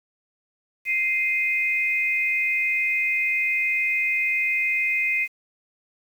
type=tone pair together; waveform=sine; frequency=2093 / 2500 Hz; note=C7 / D#7; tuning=0 / +8 cents; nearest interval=minor third; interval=308 cents; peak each=-23 dBFS; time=0.85-5.28 s; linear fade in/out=50 ms; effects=8-bit